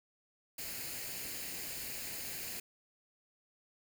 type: noise with comb filter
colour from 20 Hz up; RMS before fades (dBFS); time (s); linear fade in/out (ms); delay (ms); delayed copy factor
white; -42; 0.58-2.6; 5; 0.43; +0.55
effects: none